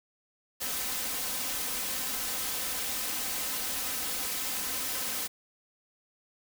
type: noise with comb filter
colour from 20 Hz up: white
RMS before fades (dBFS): -33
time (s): 0.6-5.28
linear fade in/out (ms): 20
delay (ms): 3.9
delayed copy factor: +0.6
effects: none